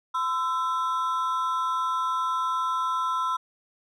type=ring-modulated tone; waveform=triangle; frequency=1174.7 Hz; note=D6; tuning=in tune; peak=-19 dBFS; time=0.14-3.37 s; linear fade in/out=10 ms; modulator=154 Hz; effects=none